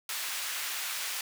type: high-pass noise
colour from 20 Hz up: pink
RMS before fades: -35 dBFS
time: 0.09-1.21 s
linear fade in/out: 2 ms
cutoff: 1600 Hz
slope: 12 dB/octave
effects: none